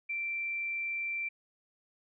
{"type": "tone", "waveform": "sine", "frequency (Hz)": 2349, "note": "D7", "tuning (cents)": 0, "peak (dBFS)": -32, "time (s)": [0.09, 1.29], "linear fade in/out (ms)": 10, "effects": []}